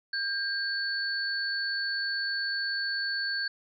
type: tone pair together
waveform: sine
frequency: 1599 / 4448 Hz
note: G6 / C#8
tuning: +34 / +5 cents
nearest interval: octave + tritone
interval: 1771 cents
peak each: -30 / -32 dBFS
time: 0.13-3.48 s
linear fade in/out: 5 ms
effects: none